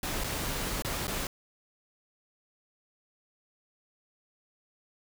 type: noise with dropouts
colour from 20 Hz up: pink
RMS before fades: -33 dBFS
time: 0.03-1.27 s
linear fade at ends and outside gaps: 2 ms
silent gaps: 0.238-0.242 / 0.822-0.847 / 1.071-1.079 s
effects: none